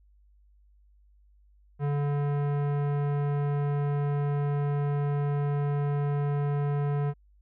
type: tone with tanh clipping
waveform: sine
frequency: 144 Hz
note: D3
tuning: 34 cents flat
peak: -27 dBFS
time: 1.79-7.14 s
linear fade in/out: 50 ms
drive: 18 dB
effects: added 50 Hz sine -57 dBFS peak until 7.41 s